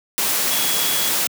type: tone in noise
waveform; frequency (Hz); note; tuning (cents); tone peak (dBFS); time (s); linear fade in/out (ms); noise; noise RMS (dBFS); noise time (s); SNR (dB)
sine; 3347; G#7; +13; -26; 0.51-1.09; 0; white; -20; 0.18-1.27; -9
effects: high-pass 150 Hz 12 dB/octave